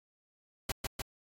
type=noise with echo; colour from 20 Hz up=pink; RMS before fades=-33 dBFS; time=0.69-0.72 s; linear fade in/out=5 ms; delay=150 ms; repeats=2; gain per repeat=-2 dB; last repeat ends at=1.02 s; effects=AAC 64 kbps